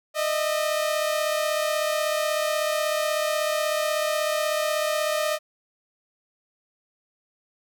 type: tone pair together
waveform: sawtooth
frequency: 610 / 646.3 Hz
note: D#5 / E5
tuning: -34 / -34 cents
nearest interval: minor second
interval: 100 cents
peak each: -20 / -25 dBFS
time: 0.14-5.39 s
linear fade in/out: 50 ms
effects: none